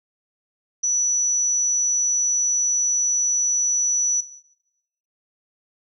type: tone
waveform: sine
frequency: 5920 Hz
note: F#8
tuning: in tune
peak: -18 dBFS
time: 0.83-4.21 s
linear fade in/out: 10 ms
effects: noise-tail reverb RT60 0.9 s tail -17 dB re dry